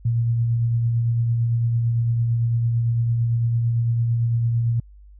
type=tone with tremolo; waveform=sine; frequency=116.8 Hz; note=A#2; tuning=4 cents sharp; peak=-16 dBFS; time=0.05-4.8 s; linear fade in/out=5 ms; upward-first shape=triangle; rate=8.9 Hz; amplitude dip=30%; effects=added 50 Hz sine -43 dBFS peak until 5.19 s